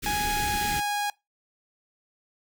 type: band-stop noise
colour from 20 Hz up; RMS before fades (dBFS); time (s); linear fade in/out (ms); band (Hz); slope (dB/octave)
pink; -32; 0.02-0.81; 20; 440 to 1400; 48
type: tone with pitch glide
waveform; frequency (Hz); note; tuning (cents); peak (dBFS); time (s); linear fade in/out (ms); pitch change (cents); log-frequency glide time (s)
sawtooth; 830.6 to 823.4; G#5 to G#5; 0 to -15; -22; 0.06-1.1; 2; -15; 0.43-0.95
effects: noise-tail reverb RT60 0.2 s tail -23 dB re dry